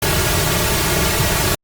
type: noise with comb filter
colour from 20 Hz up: pink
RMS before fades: -17 dBFS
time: 0.02-1.55 s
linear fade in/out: 5 ms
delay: 3.9 ms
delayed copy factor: -0.9
effects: Opus 48 kbps